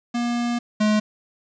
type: tone pair in turn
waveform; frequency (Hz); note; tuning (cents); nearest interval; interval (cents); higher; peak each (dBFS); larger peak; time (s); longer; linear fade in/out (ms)
square; 238.7 / 212.7; A#3 / G#3; +41 / +42; major second; 199; first; -22 / -17; second; 0.14-0.59 / 0.8-1; first; 10
effects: resampled to 16000 Hz + 8-bit